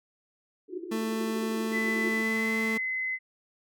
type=band-pass noise; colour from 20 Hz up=pink; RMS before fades=-38 dBFS; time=0.68-2.23 s; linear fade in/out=20 ms; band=330 to 380 Hz; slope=96 dB/octave
type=tone; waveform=30% pulse; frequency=221.6 Hz; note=A3; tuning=13 cents sharp; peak=-26 dBFS; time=0.91-2.78 s; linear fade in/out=10 ms
type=tone with pitch glide; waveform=sine; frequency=2002 to 2041 Hz; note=B6 to C7; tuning=+23 to -44 cents; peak=-28 dBFS; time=1.71-3.19 s; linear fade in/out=50 ms; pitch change=+33 cents; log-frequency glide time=2.21-2.52 s
effects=none